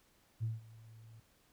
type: tone with ADSR envelope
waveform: sine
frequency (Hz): 112.1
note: A2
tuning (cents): +33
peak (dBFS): -31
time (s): 0.4-1.2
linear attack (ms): 33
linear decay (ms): 170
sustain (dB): -22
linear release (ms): 4
effects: tanh soft clip ceiling -28 dBFS + pink hiss -70 dBFS RMS until 1.52 s